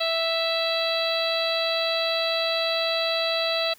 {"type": "harmonic tone", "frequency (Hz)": 659, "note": "E5", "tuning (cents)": -1, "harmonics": [1, 2, 3, 4, 5, 6, 7], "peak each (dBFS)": [-26, -33, -35, -31, -33, -27, -35], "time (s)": [0, 3.74], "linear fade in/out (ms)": 10, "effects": ["white hiss -54 dBFS RMS until 3.78 s"]}